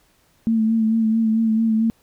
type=tone with vibrato; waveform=sine; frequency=222.9 Hz; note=A3; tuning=23 cents sharp; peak=-15 dBFS; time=0.47-1.9 s; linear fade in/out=0 ms; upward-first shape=sine; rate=4.5 Hz; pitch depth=32 cents each way; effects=pink hiss -60 dBFS RMS until 2.02 s